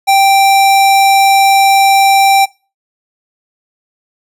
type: tone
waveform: square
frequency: 784 Hz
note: G5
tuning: in tune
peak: -6 dBFS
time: 0.07-2.46 s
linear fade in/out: 20 ms
effects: noise-tail reverb RT60 0.3 s tail -21 dB re dry + resampled to 32000 Hz